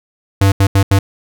square tone bursts at uneven times, 98 Hz, G2, in tune, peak -8 dBFS, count 4, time 0.41-0.52 / 0.6-0.67 / 0.75-0.83 / 0.91-0.99 s, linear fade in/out 5 ms, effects none

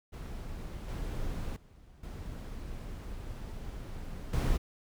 brown noise with level steps, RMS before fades -40 / -36 / -55 / -41 / -28 dBFS, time 0.12-4.58 s, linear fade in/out 20 ms, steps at 0.88 / 1.56 / 2.03 / 4.33 s, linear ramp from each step 5 ms, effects none

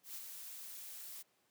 blue noise with ADSR envelope, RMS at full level -45 dBFS, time 0.03-1.23 s, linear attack 120 ms, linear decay 53 ms, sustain -4 dB, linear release 17 ms, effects pink hiss -75 dBFS RMS until 1.5 s + high-pass 200 Hz 12 dB/octave

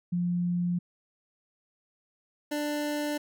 sine / 25% pulse tone pair in turn, 175.8 / 295.7 Hz, F3 / D4, +12 / +12 cents, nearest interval major sixth, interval 900 cents, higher second, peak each -25 dBFS, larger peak neither, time 0.12-0.79 / 2.51-3.18 s, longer neither, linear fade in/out 10 ms, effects none

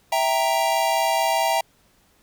square chord, E diminished, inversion none, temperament equal, 659.3 / 784 / 932.3 Hz, E5 / G5 / Bb5, 0 / 0 / 0 cents, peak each -24 dBFS, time 0.12-1.61 s, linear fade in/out 5 ms, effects pink hiss -60 dBFS RMS until 2.22 s

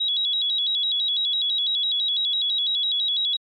sine tone with vibrato, 3600 Hz, A7, 39 cents sharp, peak -20 dBFS, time 0-3.37 s, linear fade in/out 10 ms, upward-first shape square, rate 6 Hz, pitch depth 110 cents each way, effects MP3 48 kbps

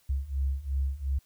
sine beating tone pair, 66.5 / 69.3 Hz, C2 / C#2, +29 / 0 cents, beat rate 2.8 Hz, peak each -31 / -29 dBFS, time 0.09-1.19 s, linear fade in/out 10 ms, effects white hiss -66 dBFS RMS until 1.25 s

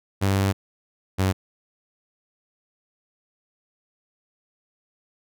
sawtooth tone pair in turn, 97.7 / 94.86 Hz, G2 / F#2, -5 / +44 cents, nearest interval minor second, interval 51 cents, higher first, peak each -15 dBFS, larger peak neither, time 0.21-0.53 / 1.18-1.33 s, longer first, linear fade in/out 20 ms, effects none

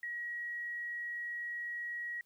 sine tone, 1906 Hz, A#6, 38 cents sharp, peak -37 dBFS, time 0.03-2.21 s, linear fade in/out 2 ms, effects white hiss -75 dBFS RMS until 2.25 s

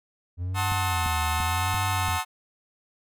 triangle tone with vibrato, 86.3 Hz, F2, 20 cents flat, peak -25 dBFS, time 0.37-2.2 s, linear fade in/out 50 ms, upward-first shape sine, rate 0.85 Hz, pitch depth 180 cents each way
sawtooth chord, F# diminished seventh, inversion none, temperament just, 740 / 888 / 1065.6 / 1278.7 Hz, F#5 / A5 / C6 / Eb6, 0 / +16 / +31 / +47 cents, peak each -28 / -26 / -28 / -28 dBFS, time 0.54-2.25 s, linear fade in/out 50 ms
click train, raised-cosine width 5 ms, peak -22 dBFS, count 5, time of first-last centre 0.72-2.085 s, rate 2.93 Hz
effects none

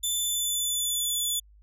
15% pulse tone with pitch glide, 3520 to 3464 Hz, A7 to A7, 0 to -28 cents, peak -19 dBFS, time 0.03-1.4 s, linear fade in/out 10 ms, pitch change -28 cents, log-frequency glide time 0.14-1.17 s, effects added 51 Hz sine -52 dBFS peak until 1.62 s

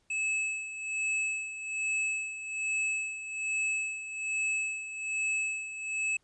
square tone with tremolo, 2600 Hz, E7, 24 cents flat, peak -28 dBFS, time 0.1-6.17 s, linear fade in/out 5 ms, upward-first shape sine, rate 1.2 Hz, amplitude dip 70%, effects pink hiss -72 dBFS RMS until 6.23 s + resampled to 22050 Hz

